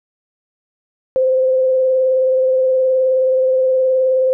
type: tone with vibrato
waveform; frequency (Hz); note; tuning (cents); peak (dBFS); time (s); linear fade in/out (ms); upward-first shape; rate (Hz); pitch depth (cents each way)
sine; 519; C5; -14; -11; 1.16-4.33; 0; triangle; 19; 24
effects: none

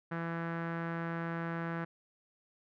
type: tone with low-pass filter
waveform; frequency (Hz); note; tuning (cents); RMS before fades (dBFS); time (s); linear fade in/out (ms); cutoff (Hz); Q
sawtooth; 167; E3; +23; -37; 0.11-1.85; 10; 1600; 2.9
effects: none

